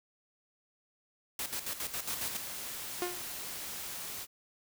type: noise with tremolo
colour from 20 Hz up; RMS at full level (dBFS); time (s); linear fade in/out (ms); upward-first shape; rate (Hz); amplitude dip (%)
white; -36; 1.39-2.37; 2; square; 7.3; 65
type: noise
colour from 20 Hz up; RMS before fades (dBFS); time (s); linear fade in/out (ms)
white; -41; 2.04-4.27; 50
type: tone with exponential decay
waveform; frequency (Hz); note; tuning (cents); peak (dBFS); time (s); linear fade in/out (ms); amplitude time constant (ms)
sawtooth; 356.4; F4; +35; -25; 3.02-3.29; 0; 57
effects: none